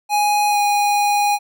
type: tone with pitch glide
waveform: square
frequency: 830.6 to 821.5 Hz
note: G#5 to G#5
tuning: 0 to -19 cents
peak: -15 dBFS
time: 0.09-1.39 s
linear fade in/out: 50 ms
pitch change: -19 cents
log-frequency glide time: 0.5-0.57 s
effects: none